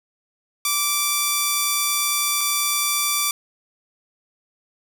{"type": "tone pair in turn", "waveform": "5% pulse", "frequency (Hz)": [1167, 1167], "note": ["D6", "D6"], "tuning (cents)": [-11, -11], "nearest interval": "unison", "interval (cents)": 0, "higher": "neither", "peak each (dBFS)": -7, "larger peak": "neither", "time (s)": [[0.65, 2.41], [2.41, 3.31]], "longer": "first", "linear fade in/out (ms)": 2, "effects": []}